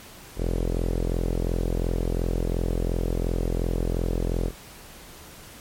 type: tone with low-pass filter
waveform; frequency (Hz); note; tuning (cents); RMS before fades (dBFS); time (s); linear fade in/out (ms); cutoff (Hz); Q
sawtooth; 42.82; F1; -33; -25; 0.36-4.52; 50; 470; 2.5
effects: pink hiss -45 dBFS RMS until 5.6 s + MP3 64 kbps